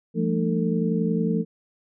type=tone cluster; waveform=sine; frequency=172.3 / 203.1 / 223.6 / 303.1 / 448.7 Hz; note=F3 / G#3 / A3 / D#4 / A4; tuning=-23 / -38 / +28 / -45 / +34 cents; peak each=-24 / -32 / -25 / -32 / -28 dBFS; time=0.14-1.45 s; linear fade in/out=50 ms; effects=none